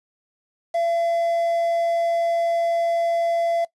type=tone with quantisation; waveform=triangle; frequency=677 Hz; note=E5; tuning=46 cents sharp; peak=-17 dBFS; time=0.74-3.65 s; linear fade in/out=10 ms; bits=7; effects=noise-tail reverb RT60 0.1 s tail -19 dB re dry + resampled to 24000 Hz